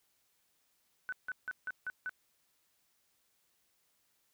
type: tone bursts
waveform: sine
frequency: 1500 Hz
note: F#6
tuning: 23 cents sharp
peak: -35 dBFS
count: 6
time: 1.09-2.094 s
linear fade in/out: 0 ms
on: 34 ms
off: 160 ms
effects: white hiss -75 dBFS RMS until 4.33 s

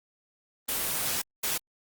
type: noise bursts at uneven times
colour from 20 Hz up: white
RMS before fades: -29 dBFS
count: 2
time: 0.68-1.22 / 1.43-1.58 s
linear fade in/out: 10 ms
effects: Opus 24 kbps

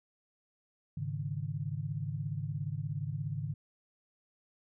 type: chord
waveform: sine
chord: Ab suspended fourth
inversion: none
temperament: equal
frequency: 103.83 / 138.59 / 155.56 Hz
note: Ab2 / Db3 / Eb3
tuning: 0 / 0 / 0 cents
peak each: -39 / -37 / -38 dBFS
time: 0.97-3.54 s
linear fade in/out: 5 ms
effects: none

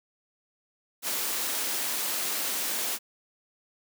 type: high-pass noise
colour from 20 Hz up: white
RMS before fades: -30 dBFS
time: 1.02-2.99 s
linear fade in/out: 50 ms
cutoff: 210 Hz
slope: 24 dB/octave
effects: none

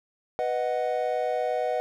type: chord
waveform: triangle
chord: B major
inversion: none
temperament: equal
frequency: 493.9 / 622.3 / 740 Hz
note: B4 / D#5 / F#5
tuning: 0 / 0 / 0 cents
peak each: -27 dBFS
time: 0.39-1.8 s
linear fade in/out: 0 ms
effects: none

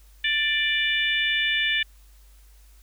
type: harmonic tone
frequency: 589 Hz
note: D5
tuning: 5 cents sharp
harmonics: 3 / 4 / 5 / 6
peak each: -25 / -26 / -27 / -28 dBFS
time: 0.24-1.83 s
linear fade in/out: 5 ms
effects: added 50 Hz sine -49 dBFS peak until 2.82 s + white hiss -60 dBFS RMS until 2.82 s

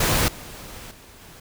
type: noise with level steps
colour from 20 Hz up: pink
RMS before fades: -20 / -39 / -47 / -45 dBFS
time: 0-1.4 s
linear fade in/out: 5 ms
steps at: 0.28 / 0.91 / 1.21 s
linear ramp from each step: 2 ms
effects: none

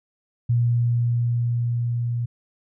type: tone with level ramp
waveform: sine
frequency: 119.2 Hz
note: A#2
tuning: 39 cents sharp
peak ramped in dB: -16 to -22 dBFS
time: 0.49-2.26 s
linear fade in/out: 10 ms
effects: none

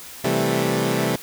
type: chord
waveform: 15% pulse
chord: A minor seventh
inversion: first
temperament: equal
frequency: 130.81 / 164.81 / 196 / 220 Hz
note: C3 / E3 / G3 / A3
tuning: 0 / 0 / 0 / 0 cents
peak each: -18 / -19 / -19 / -19 dBFS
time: 0.24-1.16 s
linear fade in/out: 5 ms
effects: white hiss -39 dBFS RMS until 1.22 s

